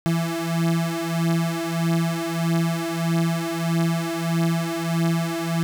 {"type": "beating tone pair", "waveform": "35% pulse", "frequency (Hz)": [165.7, 167.3], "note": ["E3", "E3"], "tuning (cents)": [9, 26], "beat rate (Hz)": 1.6, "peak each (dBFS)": -22, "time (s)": [0.06, 5.63], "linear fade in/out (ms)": 0, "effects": []}